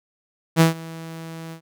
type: tone with ADSR envelope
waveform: sawtooth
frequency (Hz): 163.4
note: E3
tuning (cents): -15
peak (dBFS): -6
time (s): 0.56-1.61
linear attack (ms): 45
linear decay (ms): 130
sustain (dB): -23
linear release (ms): 89
effects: none